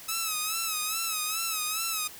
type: tone with vibrato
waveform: 5% pulse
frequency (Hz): 1288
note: E6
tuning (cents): -41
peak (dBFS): -17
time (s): 0.08-2.08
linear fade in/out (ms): 10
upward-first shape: sine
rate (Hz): 2.4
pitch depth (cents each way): 74
effects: white hiss -46 dBFS RMS until 2.19 s